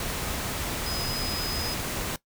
sine tone in noise, 5030 Hz, D#8, 18 cents sharp, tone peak -32 dBFS, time 0.86-1.74 s, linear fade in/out 2 ms, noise pink, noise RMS -31 dBFS, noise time 0-2.16 s, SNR -4 dB, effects noise-tail reverb RT60 0.1 s tail -18 dB re dry

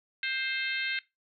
harmonic tone, 525 Hz, C5, 6 cents sharp, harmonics 3 / 4 / 5 / 6 / 7 / 8, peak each -34 / -34 / -36 / -40 / -40 / -40 dBFS, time 0.23-0.99 s, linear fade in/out 2 ms, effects noise-tail reverb RT60 0.2 s tail -19 dB re dry

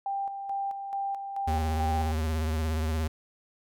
sine tone with tremolo, 791 Hz, G5, 15 cents sharp, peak -28 dBFS, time 0.06-2.12 s, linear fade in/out 2 ms, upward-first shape square, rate 2.3 Hz, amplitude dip 50%
square tone with vibrato, 78.9 Hz, D#2, 25 cents sharp, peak -27 dBFS, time 1.47-3.08 s, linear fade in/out 10 ms, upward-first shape triangle, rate 17 Hz, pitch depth 66 cents each way
effects none

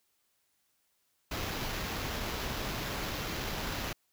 pink noise with sample-and-hold, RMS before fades -36 dBFS, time 1.31-3.93 s, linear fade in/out 5 ms, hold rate 8820 Hz, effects white hiss -75 dBFS RMS until 4.12 s

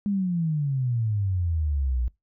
sine exponential sweep, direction down, 207.7 to 58.27 Hz, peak -22 dBFS, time 0.06-2.08 s, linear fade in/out 0 ms, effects noise-tail reverb RT60 0.2 s tail -24 dB re dry

